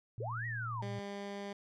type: tone with pitch glide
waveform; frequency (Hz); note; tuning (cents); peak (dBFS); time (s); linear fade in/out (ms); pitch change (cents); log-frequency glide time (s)
sine; 116.2 to 115.13; A#2 to A#2; -5 to -21; -39; 0.18-0.99; 0; -16; 0.56-0.85
type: linear two-way sweep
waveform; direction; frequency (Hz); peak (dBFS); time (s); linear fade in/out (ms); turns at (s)
sine; up then down; 361.8 to 1945 to 887; -38; 0.2-0.82; 5; 0.46
type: tone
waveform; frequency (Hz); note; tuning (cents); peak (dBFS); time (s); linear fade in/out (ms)
15% pulse; 200.8; G3; +42; -34; 0.82-1.53; 5
effects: low-pass 5000 Hz 12 dB/octave